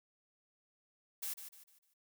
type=noise with echo; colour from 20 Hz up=blue; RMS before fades=-40 dBFS; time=1.22-1.34 s; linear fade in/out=10 ms; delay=150 ms; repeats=4; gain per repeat=-9 dB; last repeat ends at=1.94 s; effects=none